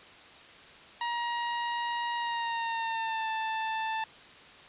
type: tone with pitch glide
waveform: sawtooth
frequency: 948 to 884.5 Hz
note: A#5 to A5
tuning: +29 to +9 cents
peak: -26 dBFS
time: 1.01-4.04 s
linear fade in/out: 2 ms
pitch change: -120 cents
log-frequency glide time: 2.17-3.29 s
effects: white hiss -51 dBFS RMS until 4.68 s + resampled to 8000 Hz